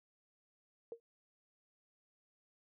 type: tone with exponential decay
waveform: sine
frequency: 463.9 Hz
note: A#4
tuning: 8 cents flat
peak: -38 dBFS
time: 0.92-1 s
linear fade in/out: 1 ms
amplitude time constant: 17 ms
effects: none